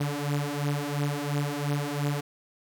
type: beating tone pair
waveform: sawtooth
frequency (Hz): 143.3 / 146.2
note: D3 / D3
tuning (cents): -42 / -7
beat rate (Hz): 2.9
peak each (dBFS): -26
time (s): 0-2.21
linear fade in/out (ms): 10
effects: none